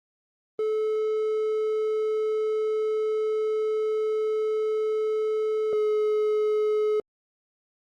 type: tone pair in turn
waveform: triangle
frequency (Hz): 433.1 / 426.2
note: A4 / G#4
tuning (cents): -27 / +45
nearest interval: unison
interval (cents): 28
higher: first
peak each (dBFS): -21 / -19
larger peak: second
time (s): 0.59-5.73 / 5.73-7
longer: first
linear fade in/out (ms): 2
effects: Opus 32 kbps